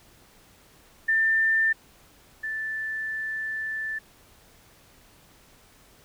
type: tone pair in turn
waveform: sine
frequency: 1790 / 1760.3 Hz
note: A6 / A6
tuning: +29 / 0 cents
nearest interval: unison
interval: 29 cents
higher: first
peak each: -19 / -28 dBFS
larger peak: first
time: 1.08-1.73 / 2.43-3.99 s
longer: second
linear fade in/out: 10 ms
effects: pink hiss -56 dBFS RMS until 6.04 s